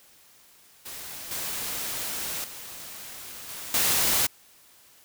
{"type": "noise with level steps", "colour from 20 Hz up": "white", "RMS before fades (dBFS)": [-39, -32, -41, -38, -23], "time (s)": [0.85, 4.27], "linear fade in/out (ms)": 10, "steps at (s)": [1.31, 2.44, 3.49, 3.74], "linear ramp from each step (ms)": 2, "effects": ["white hiss -56 dBFS RMS until 5.04 s"]}